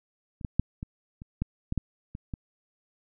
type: clicks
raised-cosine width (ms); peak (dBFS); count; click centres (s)
5; -30 / -18 / -9 / -22 / -29 / -15 / -17 / -14 / -25 / -21; 10; 0.412 / 0.448 / 0.596 / 0.829 / 1.219 / 1.42 / 1.724 / 1.777 / 2.151 / 2.338
effects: none

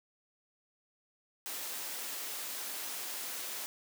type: high-pass noise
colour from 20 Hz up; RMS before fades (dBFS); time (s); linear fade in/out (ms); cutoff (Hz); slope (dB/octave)
white; -40; 1.46-3.66; 0; 290; 12
effects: none

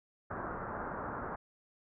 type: low-pass noise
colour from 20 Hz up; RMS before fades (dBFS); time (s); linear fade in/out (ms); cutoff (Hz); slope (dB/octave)
white; -40; 0.3-1.36; 10; 1500; 48
effects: none

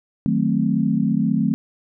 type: chord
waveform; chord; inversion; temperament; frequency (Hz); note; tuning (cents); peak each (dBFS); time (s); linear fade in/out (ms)
sine; D# diminished seventh; none; equal; 155.56 / 185 / 220 / 261.6; D#3 / F#3 / A3 / C4; 0 / 0 / 0 / 0; -24 / -22 / -20 / -23; 0.26-1.54; 0
effects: none

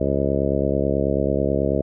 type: harmonic tone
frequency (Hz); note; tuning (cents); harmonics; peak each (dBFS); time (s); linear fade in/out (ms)
69.2; C#2; -2; 1 / 2 / 3 / 4 / 5 / 6 / 7 / 8 / 9; -27 / -27 / -27 / -27 / -27 / -27 / -27 / -27 / -27; 0-1.82; 10
effects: none

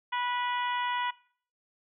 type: harmonic tone with a mistuned harmonic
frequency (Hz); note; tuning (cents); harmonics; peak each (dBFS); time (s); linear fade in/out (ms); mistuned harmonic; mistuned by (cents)
490; B4; -14; 2 / 3 / 4 / 5 / 6 / 7; -30 / -38 / -36 / -42 / -41 / -44; 0.12-1.11; 10; 7; -24
effects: noise-tail reverb RT60 0.5 s tail -20 dB re dry

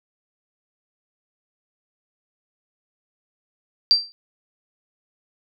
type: tone with exponential decay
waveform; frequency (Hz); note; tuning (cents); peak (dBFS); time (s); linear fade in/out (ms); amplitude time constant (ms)
sine; 4699; D8; 0; -8; 3.91-4.12; 0; 44
effects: none

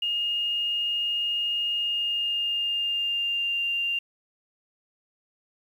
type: tone with pitch glide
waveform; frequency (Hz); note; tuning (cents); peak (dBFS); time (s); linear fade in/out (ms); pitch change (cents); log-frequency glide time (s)
sine; 2843 to 2789; F7 to F7; +30 to -3; -24; 0.02-3.99; 5; -33; 1.74-3.61
effects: 9-bit

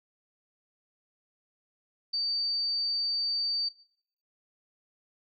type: tone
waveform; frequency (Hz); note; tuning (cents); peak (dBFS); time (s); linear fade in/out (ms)
sine; 4611; D8; -33; -27; 2.13-3.69; 10
effects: noise-tail reverb RT60 0.6 s tail -18 dB re dry

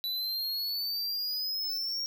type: exponential sweep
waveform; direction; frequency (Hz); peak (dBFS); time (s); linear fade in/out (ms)
square; up; 3951 to 5588; -31; 0.04-2.06; 0
effects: none

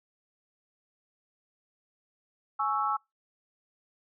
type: chord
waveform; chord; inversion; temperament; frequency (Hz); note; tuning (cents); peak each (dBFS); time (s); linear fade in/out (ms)
sine; C# minor; second; equal with one note detuned; 838.8 / 1108.7 / 1318.5; G#5 / C#6 / E6; +17 / 0 / 0; -31 / -31 / -29; 2.59-2.97; 10
effects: noise-tail reverb RT60 0.2 s tail -26 dB re dry

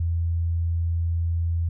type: tone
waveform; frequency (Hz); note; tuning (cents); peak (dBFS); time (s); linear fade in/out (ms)
sine; 84; E2; +33; -21; 0-1.69; 5
effects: none

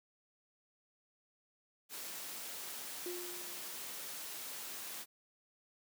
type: noise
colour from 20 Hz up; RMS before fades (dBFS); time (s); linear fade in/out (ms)
white; -45; 1.89-5.06; 50
type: tone with exponential decay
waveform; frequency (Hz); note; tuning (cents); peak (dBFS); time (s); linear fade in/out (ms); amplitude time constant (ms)
sine; 354.2; F4; +24; -38; 3.06-3.94; 1; 190
effects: high-pass 200 Hz 12 dB/octave

